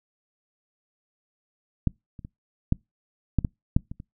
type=clicks; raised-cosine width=5 ms; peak=-9 / -28 / -25 / -8 / -8 / -13 / -6 / -23 / -27 dBFS; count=9; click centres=1.873 / 2.192 / 2.249 / 2.724 / 3.387 / 3.448 / 3.765 / 3.915 / 4.001 s; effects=noise-tail reverb RT60 0.2 s tail -26 dB re dry